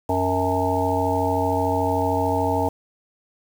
harmonic tone with a mistuned harmonic, 92.5 Hz, F#2, in tune, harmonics 1 / 3 / 5 / 7 / 9 / 10, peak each -26 / -26 / -26 / -26 / -26 / -26 dBFS, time 0.09-2.69 s, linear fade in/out 5 ms, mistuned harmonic 10, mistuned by -36 cents, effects 7-bit

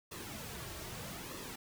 pink noise with flanger, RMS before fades -45 dBFS, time 0.11-1.56 s, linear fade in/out 10 ms, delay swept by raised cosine 1.3 to 4.1 ms, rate 0.8 Hz, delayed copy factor -0.6, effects none

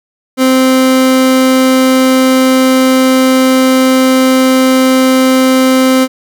30% pulse tone, 260.3 Hz, C4, 9 cents flat, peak -3 dBFS, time 0.37-6.08 s, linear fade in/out 50 ms, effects none

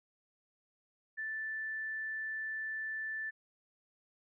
sine tone, 1760 Hz, A6, in tune, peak -36 dBFS, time 1.17-3.31 s, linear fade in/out 20 ms, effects none

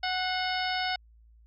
harmonic tone with a mistuned harmonic, 740 Hz, F#5, in tune, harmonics 1 / 2 / 3 / 4 / 5 / 6 / 7, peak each -31 / -34 / -36 / -37 / -38 / -39 / -39 dBFS, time 0.03-0.96 s, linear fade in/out 5 ms, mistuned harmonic 3, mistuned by -48 cents, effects added 56 Hz sine -54 dBFS peak until 1.46 s

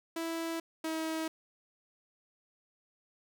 sawtooth tone pair in turn, 329.6 / 320 Hz, E4 / D#4, 0 / +49 cents, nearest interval minor second, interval 51 cents, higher first, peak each -30 / -29 dBFS, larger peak second, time 0.16-0.6 / 0.84-1.28 s, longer neither, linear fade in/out 5 ms, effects none

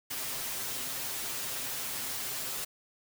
white noise with comb filter, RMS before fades -36 dBFS, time 0.1-2.65 s, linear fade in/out 10 ms, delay 7.6 ms, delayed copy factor +0.9, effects none

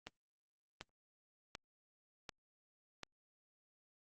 click train, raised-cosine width 0.2 ms, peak -27 dBFS, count 5, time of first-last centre 0.07-3.033 s, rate 1.35 Hz, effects Opus 32 kbps

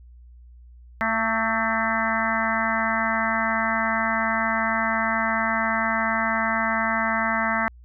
harmonic tone with a mistuned harmonic, 224.3 Hz, A3, 34 cents sharp, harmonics 1 / 3 / 4 / 5 / 6 / 7 / 8 / 9, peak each -29 / -29 / -29 / -29 / -29 / -29 / -29 / -29 dBFS, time 1.01-7.68 s, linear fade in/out 0 ms, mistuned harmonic 6, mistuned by -38 cents, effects added 60 Hz sine -44 dBFS peak until 7.84 s

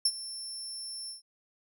30% pulse tone with ADSR envelope, 5380 Hz, E8, 34 cents sharp, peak -17 dBFS, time 0.05-1.22 s, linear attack 4 ms, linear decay 54 ms, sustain -17 dB, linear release 130 ms, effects none

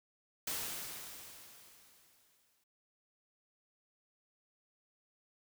white noise with exponential decay, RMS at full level -37 dBFS, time 0.47-2.64 s, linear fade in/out 5 ms, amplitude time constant 470 ms, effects none

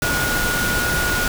sine tone in noise, 1442 Hz, F#6, 45 cents flat, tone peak -21 dBFS, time 0.02-1.28 s, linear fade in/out 2 ms, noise pink, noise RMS -22 dBFS, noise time 0.02-1.28 s, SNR -2 dB, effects none

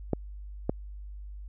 clicks, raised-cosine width 2 ms, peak -12 dBFS, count 2, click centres 0.133 / 0.695 s, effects added 50 Hz sine -39 dBFS peak until 1.48 s

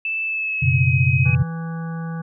sine tone with pitch glide, 2637 to 2531 Hz, E7 to D#7, 0 to +29 cents, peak -21 dBFS, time 0.05-1.35 s, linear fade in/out 2 ms, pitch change -71 cents, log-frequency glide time 0.24-0.87 s
sine chord, F# suspended fourth, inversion none, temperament equal, 92.5 / 123.47 / 138.59 Hz, F#2 / B2 / C#3, 0 / 0 / 0 cents, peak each -21 / -18 / -18 dBFS, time 0.62-1.43 s, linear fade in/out 10 ms
harmonic tone, 164.81 Hz, E3, in tune, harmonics 1 / 3 / 5 / 7 / 9 / 10, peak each -25 / -40 / -40 / -41 / -41 / -47 dBFS, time 1.25-2.22 s, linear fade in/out 10 ms
effects none

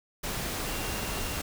sine tone in noise, 2766 Hz, F7, 17 cents flat, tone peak -43 dBFS, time 0.65-1.37 s, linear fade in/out 10 ms, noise pink, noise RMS -33 dBFS, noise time 0.23-1.42 s, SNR -13 dB, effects none

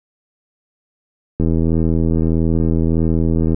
click train, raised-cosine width 3 ms, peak -5 dBFS, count 176, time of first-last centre 1.4-3.545 s, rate 81.6 Hz, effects none

